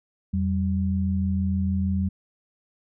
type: tone pair together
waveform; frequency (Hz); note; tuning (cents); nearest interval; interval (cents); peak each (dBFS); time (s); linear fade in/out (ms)
sine; 85.7 / 192.21; F2 / G3; -32 / -34; octave + major second; 1398; -24; 0.33-2.09; 10
effects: none